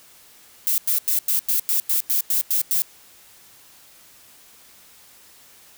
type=noise bursts; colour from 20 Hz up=violet; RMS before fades=-20 dBFS; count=11; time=0.67-2.82 s; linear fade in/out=0 ms; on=110 ms; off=94 ms; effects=white hiss -50 dBFS RMS until 5.77 s